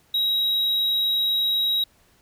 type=tone; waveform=triangle; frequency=3832 Hz; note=A#7; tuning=47 cents sharp; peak=-18 dBFS; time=0.14-1.84 s; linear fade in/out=5 ms; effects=pink hiss -60 dBFS RMS until 2.21 s